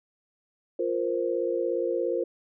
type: chord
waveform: sine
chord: F suspended fourth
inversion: none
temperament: equal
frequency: 349.2 / 466.2 / 523.3 Hz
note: F4 / Bb4 / C5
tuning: 0 / 0 / 0 cents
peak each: -29 dBFS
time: 0.79-2.24 s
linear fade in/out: 5 ms
effects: none